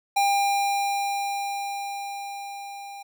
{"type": "tone with level ramp", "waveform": "square", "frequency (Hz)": 800, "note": "G5", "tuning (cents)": 35, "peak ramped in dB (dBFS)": [-19, -38], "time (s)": [0.16, 3.03], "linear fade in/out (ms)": 10, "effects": []}